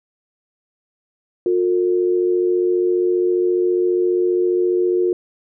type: tone pair together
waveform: sine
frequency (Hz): 358.7 / 453.5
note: F4 / A#4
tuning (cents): +46 / -48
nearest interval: major third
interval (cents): 406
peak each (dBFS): -15 / -22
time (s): 1.46-5.13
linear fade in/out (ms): 2
effects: none